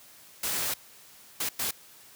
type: noise bursts at uneven times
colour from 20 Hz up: white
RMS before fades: -30 dBFS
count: 3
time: 0.43-0.74 / 1.4-1.49 / 1.59-1.71 s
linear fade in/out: 5 ms
effects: white hiss -53 dBFS RMS until 2.15 s + high-pass 60 Hz 12 dB/octave